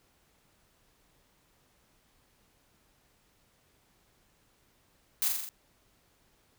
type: noise with echo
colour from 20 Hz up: blue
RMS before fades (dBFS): -28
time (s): 5.22-5.28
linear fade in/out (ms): 0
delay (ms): 42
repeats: 5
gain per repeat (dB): -3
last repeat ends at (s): 5.49
effects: pink hiss -68 dBFS RMS until 6.58 s